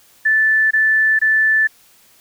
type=tone bursts; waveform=sine; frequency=1755 Hz; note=A6; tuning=5 cents flat; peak=-11 dBFS; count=3; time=0.25-1.674 s; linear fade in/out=10 ms; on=460 ms; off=22 ms; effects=white hiss -51 dBFS RMS until 2.2 s